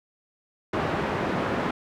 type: band-pass noise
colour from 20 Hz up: pink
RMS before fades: -27 dBFS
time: 0.73-1.71 s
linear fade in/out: 5 ms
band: 150 to 1600 Hz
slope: 12 dB/octave
effects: none